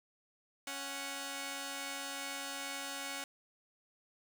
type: tone pair together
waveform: 5% pulse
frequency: 277.2 / 740 Hz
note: C#4 / F#5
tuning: 0 / 0 cents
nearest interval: octave + perfect fourth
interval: 1700 cents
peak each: -31 / -31 dBFS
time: 0.67-3.24 s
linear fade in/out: 2 ms
effects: 10-bit